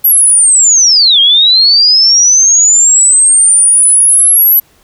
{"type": "linear two-way sweep", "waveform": "sine", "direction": "down then up", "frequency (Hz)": [11840, 3182, 11840], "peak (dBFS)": -3, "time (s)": [0.04, 4.6], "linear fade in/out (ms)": 10, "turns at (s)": 1.2, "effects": ["pink hiss -48 dBFS RMS until 4.83 s"]}